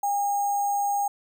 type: tone with sample-and-hold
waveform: sine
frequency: 808 Hz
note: G#5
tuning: 48 cents flat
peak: -22 dBFS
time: 0.03-1.08 s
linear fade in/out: 5 ms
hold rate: 7350 Hz
effects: none